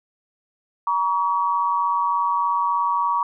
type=tone pair together; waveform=sine; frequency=949.7 / 1133 Hz; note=A#5 / C#6; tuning=+32 / +37 cents; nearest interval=minor third; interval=305 cents; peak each=-21 dBFS; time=0.87-3.23 s; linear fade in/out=2 ms; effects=none